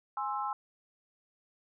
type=chord; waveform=sine; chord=Ab augmented; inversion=none; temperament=equal with one note detuned; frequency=830.6 / 1051.3 / 1318.5 Hz; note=Ab5 / C6 / E6; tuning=0 / +8 / 0 cents; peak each=-35 / -36 / -37 dBFS; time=0.17-0.53 s; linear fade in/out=2 ms; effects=none